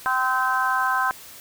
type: harmonic tone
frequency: 258.1 Hz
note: C4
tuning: 23 cents flat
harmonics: 3 / 4 / 5 / 6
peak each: -27 / -23 / -27 / -24 dBFS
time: 0.06-1.11 s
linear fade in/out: 0 ms
effects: white hiss -43 dBFS RMS until 1.4 s